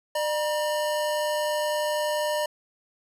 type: tone pair together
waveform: square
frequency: 602 / 953 Hz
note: D5 / A#5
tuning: +43 / +38 cents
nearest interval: minor sixth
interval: 795 cents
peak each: -26 / -31 dBFS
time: 0.15-2.46 s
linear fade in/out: 5 ms
effects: resampled to 32000 Hz